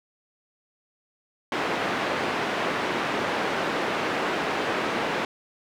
pink band-pass noise, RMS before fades -27 dBFS, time 1.52-5.25 s, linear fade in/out 2 ms, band 300 to 2400 Hz, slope 12 dB/octave, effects none

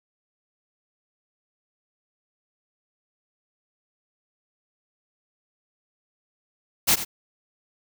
white noise with echo, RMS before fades -18 dBFS, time 6.87-6.96 s, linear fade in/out 20 ms, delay 90 ms, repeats 1, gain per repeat -12 dB, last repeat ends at 7.05 s, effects none

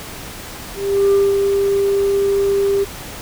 sine tone with ADSR envelope, 396.9 Hz, G4, 22 cents sharp, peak -7 dBFS, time 0.74-2.85 s, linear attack 380 ms, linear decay 220 ms, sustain -5 dB, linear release 23 ms, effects tanh soft clip ceiling -9 dBFS + pink hiss -32 dBFS RMS until 3.21 s

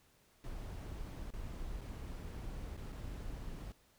brown noise with dropouts, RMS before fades -44 dBFS, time 0.44-3.72 s, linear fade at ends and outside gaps 1 ms, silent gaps 1.304-1.337 / 1.81-1.814 / 2.767-2.775 / 2.922-2.926 s, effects pink hiss -69 dBFS RMS until 3.98 s

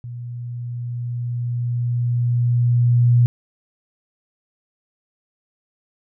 sine tone with level ramp, 120.7 Hz, B2, 39 cents flat, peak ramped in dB -29 to -10 dBFS, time 0.04-3.26 s, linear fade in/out 0 ms, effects none

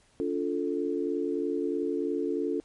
sine chord, D minor, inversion none, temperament equal with one note detuned, 286.1 / 349.2 / 440 Hz, D4 / F4 / A4, -45 / 0 / 0 cents, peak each -31 dBFS, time 0.2-2.6 s, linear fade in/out 0 ms, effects pink hiss -63 dBFS RMS until 2.64 s + MP3 48 kbps

